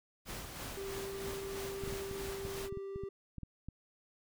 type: noise with tremolo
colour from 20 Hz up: pink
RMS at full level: -43 dBFS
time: 0.25-2.7 s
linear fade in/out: 50 ms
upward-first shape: sine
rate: 3.1 Hz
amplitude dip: 40%
type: tone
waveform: triangle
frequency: 392 Hz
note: G4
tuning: in tune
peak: -38 dBFS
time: 0.77-3.09 s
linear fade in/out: 5 ms
type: clicks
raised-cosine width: 5 ms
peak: -31 dBFS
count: 12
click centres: 1.837 / 1.877 / 1.926 / 2.112 / 2.452 / 2.725 / 2.773 / 2.96 / 3.036 / 3.383 / 3.433 / 3.686 s
effects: none